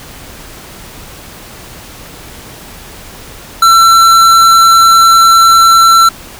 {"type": "tone with hard clipping", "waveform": "sine", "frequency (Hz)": 1345, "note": "E6", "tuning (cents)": 34, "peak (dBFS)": -4, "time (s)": [3.62, 6.09], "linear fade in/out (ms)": 5, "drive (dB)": 15, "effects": ["pink hiss -31 dBFS RMS until 6.39 s"]}